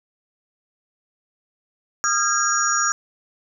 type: tone cluster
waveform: sine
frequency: 1232 / 1367 / 1628 / 5710 / 6790 Hz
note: D#6 / F6 / G#6 / F8 / G#8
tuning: -17 / -37 / -35 / +37 / +37 cents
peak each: -24 dBFS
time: 2.04-2.92 s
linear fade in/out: 0 ms
effects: none